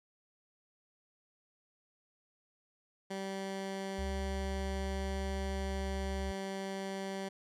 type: tone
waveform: 15% pulse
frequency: 193.7 Hz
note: G3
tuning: 20 cents flat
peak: -31 dBFS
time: 3.1-7.29 s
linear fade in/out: 10 ms
type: tone with pitch glide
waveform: sine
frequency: 69.3 to 68.82 Hz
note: C#2 to C#2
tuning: 0 to -12 cents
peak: -36 dBFS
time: 3.98-6.32 s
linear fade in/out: 10 ms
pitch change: -12 cents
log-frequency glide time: 5.32-5.91 s
effects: low-pass 9000 Hz 12 dB/octave